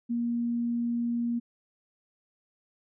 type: tone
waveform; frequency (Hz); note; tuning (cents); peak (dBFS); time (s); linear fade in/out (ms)
sine; 236.5; A#3; +25; -26; 0.09-1.4; 20
effects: none

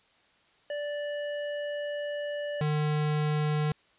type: tone pair in turn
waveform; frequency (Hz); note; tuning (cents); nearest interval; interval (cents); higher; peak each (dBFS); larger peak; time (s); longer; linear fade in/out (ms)
square; 585 / 150.97; D5 / D3; -7 / +48; octave + major seventh; 2345; first; -32 / -26; second; 0.7-2.61 / 2.61-3.72; first; 2
effects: white hiss -64 dBFS RMS until 3.98 s + resampled to 8000 Hz

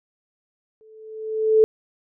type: tone with exponential growth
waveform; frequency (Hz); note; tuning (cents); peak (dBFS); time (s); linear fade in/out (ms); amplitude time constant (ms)
sine; 437.3; A4; -11; -9; 0.81-1.64; 0; 180
effects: none

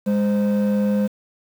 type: tone pair together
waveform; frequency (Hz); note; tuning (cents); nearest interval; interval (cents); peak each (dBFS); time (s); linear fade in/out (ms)
triangle; 205.2 / 517; G#3 / C5; -21 / -21; octave + major third; 1600; -14 / -21; 0.06-1.08; 20
effects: tanh soft clip ceiling -12 dBFS + 7-bit

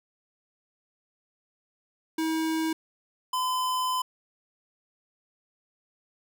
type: tone pair in turn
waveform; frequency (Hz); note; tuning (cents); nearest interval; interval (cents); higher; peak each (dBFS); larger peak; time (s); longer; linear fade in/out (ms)
square; 320.4 / 1017.2; E4 / C6; -49 / -49; octave + minor sixth; 2000; second; -26; neither; 2.18-2.73 / 3.33-4.02; second; 5
effects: none

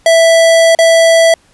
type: tone with dropouts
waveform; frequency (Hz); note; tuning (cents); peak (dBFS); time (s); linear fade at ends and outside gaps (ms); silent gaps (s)
square; 659.3; E5; 0; -5; 0.06-1.34; 2; 0.75-0.788
effects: pink hiss -50 dBFS RMS until 1.53 s + resampled to 24000 Hz

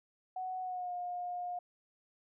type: tone with pitch glide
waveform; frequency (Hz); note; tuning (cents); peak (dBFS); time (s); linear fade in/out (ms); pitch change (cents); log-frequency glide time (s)
sine; 743 to 713.1; F#5 to F5; +7 to +36; -36; 0.36-1.59; 5; -71; 0.61-0.93
effects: none

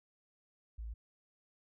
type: tone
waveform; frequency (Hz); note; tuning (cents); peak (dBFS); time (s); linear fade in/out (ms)
sine; 55.6; A1; +19; -40; 0.78-0.94; 10
effects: none

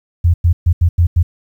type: tone bursts at uneven times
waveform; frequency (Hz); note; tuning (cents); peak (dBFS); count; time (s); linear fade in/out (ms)
sine; 85.6; F2; -34; -7; 6; 0.24-0.34 / 0.44-0.53 / 0.66-0.73 / 0.81-0.89 / 0.98-1.07 / 1.16-1.23; 10
effects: 8-bit

